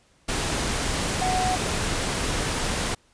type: tone in noise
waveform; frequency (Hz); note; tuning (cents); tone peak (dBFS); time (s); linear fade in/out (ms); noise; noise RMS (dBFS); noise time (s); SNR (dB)
sine; 740; F#5; 0; -23; 1.21-1.56; 10; pink; -26; 0.28-2.95; 0
effects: pink hiss -61 dBFS RMS until 3.13 s + resampled to 22050 Hz